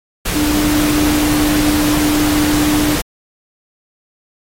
sine tone in noise, 299.3 Hz, D4, 33 cents sharp, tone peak -13 dBFS, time 0.35-2.96 s, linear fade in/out 10 ms, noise pink, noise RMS -19 dBFS, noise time 0.25-3.02 s, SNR +3 dB, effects AAC 48 kbps

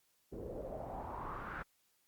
pink noise with low-pass filter sweep, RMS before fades -44 dBFS, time 0.32-1.63 s, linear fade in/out 10 ms, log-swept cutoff 400 to 1600 Hz, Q 4.4, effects white hiss -75 dBFS RMS until 2.07 s + Opus 48 kbps

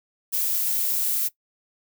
violet noise, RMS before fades -24 dBFS, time 0.32-1.29 s, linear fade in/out 20 ms, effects noise-tail reverb RT60 0.1 s tail -19 dB re dry

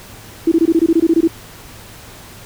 sine tone bursts, 329.6 Hz, E4, in tune, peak -8 dBFS, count 12, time 0.47-1.276 s, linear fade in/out 5 ms, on 47 ms, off 22 ms, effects added 106 Hz sine -43 dBFS peak until 2.45 s + pink hiss -38 dBFS RMS until 2.45 s

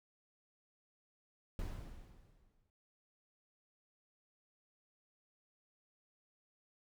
brown noise with exponential decay, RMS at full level -39 dBFS, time 1.59-2.7 s, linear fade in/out 1 ms, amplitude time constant 240 ms, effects none

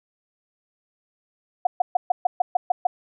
sine tone bursts, 726 Hz, F#5, 33 cents flat, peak -14 dBFS, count 9, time 1.65-2.87 s, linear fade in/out 5 ms, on 20 ms, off 130 ms, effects none

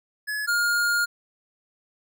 square tone pair in turn, 1700 / 1418.4 Hz, G#6 / F6, +40 / +26 cents, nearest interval minor third, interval 314 cents, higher first, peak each -27 / -21 dBFS, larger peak second, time 0.27-0.47 / 0.47-1.06 s, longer second, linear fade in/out 20 ms, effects none

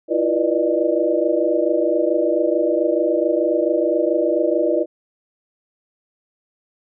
sine tone cluster, 327.2 / 351.7 / 485.7 / 586 / 613 Hz, E4 / F4 / B4 / D5 / D#5, -13 / +12 / -29 / -4 / -26 cents, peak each -22 dBFS, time 0.08-4.86 s, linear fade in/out 50 ms, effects none

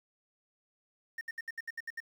triangle tone bursts, 1828 Hz, A#6, 34 cents flat, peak -34 dBFS, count 9, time 1.18-2.003 s, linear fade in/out 5 ms, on 31 ms, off 68 ms, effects 10-bit

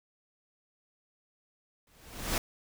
pink noise with exponential growth, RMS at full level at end -27 dBFS, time 1.87-2.38 s, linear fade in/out 2 ms, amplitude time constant 110 ms, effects none

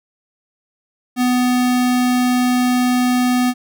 square tone, 249 Hz, B3, 14 cents sharp, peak -14 dBFS, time 1.16-3.54 s, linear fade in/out 50 ms, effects none

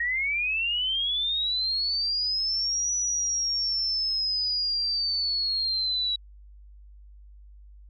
sine linear two-way sweep, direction up then down, 1864.7 to 5910 to 3887 Hz, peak -24 dBFS, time 0-6.16 s, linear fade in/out 5 ms, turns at 2.95 s, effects added 50 Hz sine -46 dBFS peak until 7.89 s

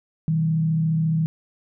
sine tone with frequency modulation, 160 Hz, D#3, 49 cents sharp, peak -18 dBFS, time 0.28-1.26 s, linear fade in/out 0 ms, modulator 34.4 Hz, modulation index 0.37, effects none

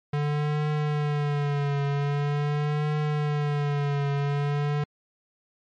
square tone with vibrato, 146 Hz, D3, 10 cents flat, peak -24 dBFS, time 0.13-4.84 s, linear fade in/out 5 ms, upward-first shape triangle, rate 0.44 Hz, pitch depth 58 cents each way, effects low-pass 3000 Hz 12 dB/octave + MP3 64 kbps

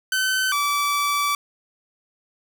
sawtooth tone pair in turn, 1526 / 1155.2 Hz, G6 / D6, -47 / -29 cents, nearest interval perfect fourth, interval 482 cents, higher first, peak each -16 dBFS, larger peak neither, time 0.12-0.52 / 0.52-1.35 s, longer second, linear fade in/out 2 ms, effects none

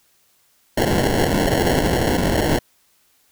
white noise with sample-and-hold, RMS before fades -18 dBFS, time 0.77-2.59 s, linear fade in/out 5 ms, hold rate 1225 Hz, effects white hiss -60 dBFS RMS until 3.31 s

